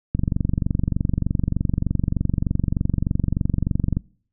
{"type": "click train", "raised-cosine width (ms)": 5, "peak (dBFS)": -8, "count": 90, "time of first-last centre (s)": [0.15, 3.97], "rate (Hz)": 23.3, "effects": ["noise-tail reverb RT60 0.5 s tail -23 dB re dry"]}